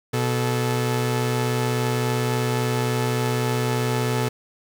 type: tone pair together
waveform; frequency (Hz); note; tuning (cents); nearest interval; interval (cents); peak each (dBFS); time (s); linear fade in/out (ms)
sawtooth; 123.47 / 434.3; B2 / A4; 0 / -23; octave + minor seventh; 2177; -18 / -22; 0.13-4.29; 10
effects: none